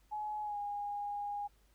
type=tone with pitch glide; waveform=sine; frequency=846 to 818.6 Hz; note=G#5 to G#5; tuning=+32 to -25 cents; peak=-36 dBFS; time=0.11-1.48 s; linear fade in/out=20 ms; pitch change=-57 cents; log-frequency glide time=0.42-0.58 s; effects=added 50 Hz sine -66 dBFS peak until 1.74 s + pink hiss -72 dBFS RMS until 1.74 s